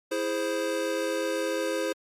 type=chord; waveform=square; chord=E augmented; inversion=none; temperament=equal; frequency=329.6 / 415.3 / 523.3 Hz; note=E4 / G#4 / B#4; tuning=0 / 0 / 0 cents; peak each=-33 / -34 / -30 dBFS; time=0.11-1.93 s; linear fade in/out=10 ms; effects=low-pass 12000 Hz 12 dB/octave + Opus 48 kbps